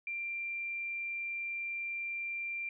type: tone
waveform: sine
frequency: 2370 Hz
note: D7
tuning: 15 cents sharp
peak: -35 dBFS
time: 0.07-2.69 s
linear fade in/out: 2 ms
effects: none